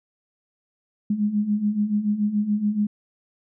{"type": "beating tone pair", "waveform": "sine", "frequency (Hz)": [203.9, 210.9], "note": ["G#3", "G#3"], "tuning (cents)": [-32, 27], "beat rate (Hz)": 7, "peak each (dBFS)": [-26, -21], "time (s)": [1.1, 2.87], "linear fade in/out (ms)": 5, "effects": []}